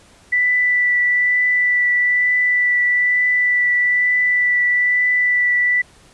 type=tone with vibrato; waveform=sine; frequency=1975 Hz; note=B6; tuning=in tune; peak=-13 dBFS; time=0.32-5.82 s; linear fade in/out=10 ms; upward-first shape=triangle; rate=1.1 Hz; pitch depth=12 cents each way; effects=pink hiss -49 dBFS RMS until 6.13 s + resampled to 24000 Hz